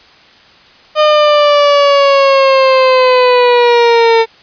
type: linear sweep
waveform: 30% pulse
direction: down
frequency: 612 to 450.6 Hz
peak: -3 dBFS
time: 0.95-4.26 s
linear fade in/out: 50 ms
effects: white hiss -42 dBFS RMS until 4.42 s + resampled to 11025 Hz